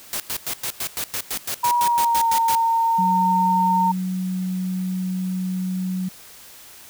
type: noise bursts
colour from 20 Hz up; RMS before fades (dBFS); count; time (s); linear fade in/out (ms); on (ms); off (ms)
white; -26; 15; 0.13-2.551; 0; 69; 99
type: tone with pitch glide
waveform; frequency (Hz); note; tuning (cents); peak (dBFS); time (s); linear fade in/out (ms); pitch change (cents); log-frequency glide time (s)
sine; 960 to 914.5; B5 to A#5; -49 to -33; -16; 1.63-3.92; 10; -84; 1.79-2.3
type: tone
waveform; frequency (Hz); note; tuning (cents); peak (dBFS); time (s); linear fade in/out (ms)
sine; 185; F#3; 0; -22; 2.98-6.09; 10
effects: white hiss -44 dBFS RMS until 6.89 s